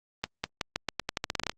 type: accelerating click train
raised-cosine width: 0.2 ms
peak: -11 dBFS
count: 15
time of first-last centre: 0.24-1.496 s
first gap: 200 ms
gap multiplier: 0.86
effects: Opus 32 kbps